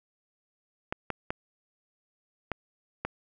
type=clicks; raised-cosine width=0.5 ms; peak=-15 dBFS; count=5; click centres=0.925 / 1.103 / 1.305 / 2.517 / 3.05 s; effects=none